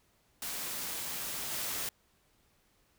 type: noise with level steps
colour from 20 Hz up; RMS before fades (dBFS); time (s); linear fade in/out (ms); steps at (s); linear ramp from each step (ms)
white; -38 / -36; 0.42-1.89; 2; 1.51; 5
effects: pink hiss -70 dBFS RMS until 2.98 s